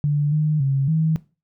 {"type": "tone with pitch steps", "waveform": "sine", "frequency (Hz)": [146.4, 153, 136.5, 159.1], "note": ["D3", "D#3", "C#3", "D#3"], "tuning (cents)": [-5, -29, -26, 39], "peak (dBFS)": -16, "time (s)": [0.04, 1.16], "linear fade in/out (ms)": 0, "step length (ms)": 280, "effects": ["noise-tail reverb RT60 0.3 s tail -18 dB re dry"]}